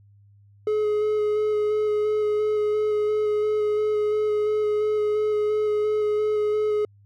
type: tone with vibrato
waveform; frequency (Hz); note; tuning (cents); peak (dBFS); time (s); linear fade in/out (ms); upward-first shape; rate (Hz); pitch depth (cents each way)
triangle; 423.6; G#4; +34; -18; 0.67-6.85; 2; square; 2.9; 10
effects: added 101 Hz sine -51 dBFS peak until 7.05 s